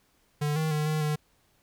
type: tone with pitch steps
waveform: square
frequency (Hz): 148.2 / 157.4 / 151.6 / 154.6 / 151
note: D3 / D#3 / D#3 / D#3 / D3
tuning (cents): +16 / +20 / -45 / -11 / +48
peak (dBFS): -26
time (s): 0.41-1.16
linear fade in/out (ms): 10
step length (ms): 150
effects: pink hiss -67 dBFS RMS until 1.62 s